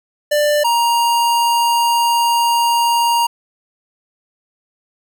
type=tone pair in turn; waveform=square; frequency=592 / 939.7 Hz; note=D5 / A#5; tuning=+14 / +14 cents; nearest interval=minor sixth; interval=800 cents; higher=second; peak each=-13 / -13 dBFS; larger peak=neither; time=0.31-0.64 / 0.64-3.27 s; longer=second; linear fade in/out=10 ms; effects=none